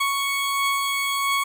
20% pulse beating tone pair, 1108.7 / 1110.2 Hz, C#6 / C#6, 0 / +2 cents, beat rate 1.5 Hz, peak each -26 / -17 dBFS, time 0-1.44 s, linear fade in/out 10 ms, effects none

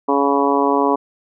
harmonic tone, 140.5 Hz, C#3, 24 cents sharp, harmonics 2 / 3 / 4 / 5 / 6 / 7 / 8, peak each -19 / -19 / -24 / -23 / -24 / -19 / -24 dBFS, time 0.08-0.96 s, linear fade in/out 10 ms, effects none

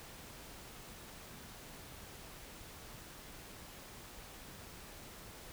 silence, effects pink hiss -52 dBFS RMS until 5.52 s

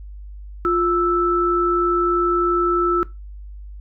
sine tone pair together, 350.4 / 1318.5 Hz, F4 / E6, +6 / 0 cents, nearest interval octave + major seventh, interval 2294 cents, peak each -18 dBFS, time 0.65-3.03 s, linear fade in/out 0 ms, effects noise-tail reverb RT60 0.2 s tail -18 dB re dry + added 50 Hz sine -33 dBFS peak until 3.8 s

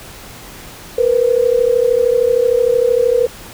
sine tone pair together, 467.9 / 501 Hz, A#4 / B4, +6 / +25 cents, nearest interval minor second, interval 119 cents, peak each -13 dBFS, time 0.98-3.27 s, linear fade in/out 5 ms, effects pink hiss -35 dBFS RMS until 3.53 s

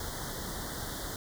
pink band-stop noise, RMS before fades -38 dBFS, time 0-1.16 s, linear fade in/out 2 ms, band 2000 to 3200 Hz, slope 96 dB/octave, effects none

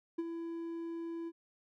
triangle tone with ADSR envelope, 333.8 Hz, E4, 22 cents sharp, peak -29 dBFS, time 0.18-1.32 s, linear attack 10 ms, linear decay 35 ms, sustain -7 dB, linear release 45 ms, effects none

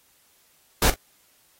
pink noise with echo, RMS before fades -18 dBFS, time 0.82-0.9 s, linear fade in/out 2 ms, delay 42 ms, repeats 1, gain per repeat -15 dB, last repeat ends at 0.942 s, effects white hiss -61 dBFS RMS until 1.59 s + AAC 48 kbps

